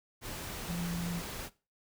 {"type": "tone in noise", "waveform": "sine", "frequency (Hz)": 172.3, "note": "F3", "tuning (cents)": -23, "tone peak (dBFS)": -34, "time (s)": [0.66, 1.22], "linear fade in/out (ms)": 50, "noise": "pink", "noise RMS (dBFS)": -41, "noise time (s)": [0.21, 1.5], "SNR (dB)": 4, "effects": ["noise-tail reverb RT60 0.3 s tail -18 dB re dry"]}